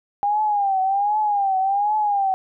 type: tone with vibrato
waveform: sine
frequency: 805 Hz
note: G5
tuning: 46 cents sharp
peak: -17 dBFS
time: 0.23-2.34 s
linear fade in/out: 0 ms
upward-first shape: triangle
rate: 1.3 Hz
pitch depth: 120 cents each way
effects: none